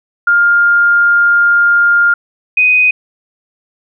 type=tone pair in turn; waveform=sine; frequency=1406 / 2498 Hz; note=F6 / D#7; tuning=+11 / +6 cents; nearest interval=minor seventh; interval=995 cents; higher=second; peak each=-6 dBFS; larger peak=neither; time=0.27-2.14 / 2.57-2.91 s; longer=first; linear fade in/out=5 ms; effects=none